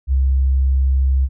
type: tone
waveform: sine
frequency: 66.5 Hz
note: C2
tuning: 29 cents sharp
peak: -12 dBFS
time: 0.07-1.29 s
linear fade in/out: 50 ms
effects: none